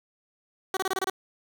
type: tone bursts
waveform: 15% pulse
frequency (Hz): 380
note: F#4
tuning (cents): +46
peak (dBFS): -19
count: 7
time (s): 0.74-1.099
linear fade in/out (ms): 2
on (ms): 29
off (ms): 26
effects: none